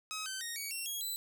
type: tone with pitch steps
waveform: 10% pulse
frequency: 1273 / 1540.3 / 1863.8 / 2255 / 2729 / 3302 / 3995 Hz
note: D#6 / G6 / A#6 / C#7 / F7 / G#7 / B7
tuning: +39 / -31 / -1 / +29 / -41 / -11 / +19 cents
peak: -29 dBFS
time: 0.11-1.16 s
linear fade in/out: 0 ms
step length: 150 ms
effects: none